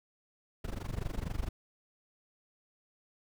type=noise with amplitude modulation; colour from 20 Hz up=brown; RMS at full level=-33 dBFS; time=0.64-1.49 s; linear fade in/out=5 ms; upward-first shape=sine; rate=24.2 Hz; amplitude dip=90%; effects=none